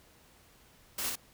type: noise with echo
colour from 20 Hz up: white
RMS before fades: -35 dBFS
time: 0.98-1.1 s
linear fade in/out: 5 ms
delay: 56 ms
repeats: 1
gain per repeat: -2 dB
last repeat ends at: 1.156 s
effects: pink hiss -61 dBFS RMS until 1.33 s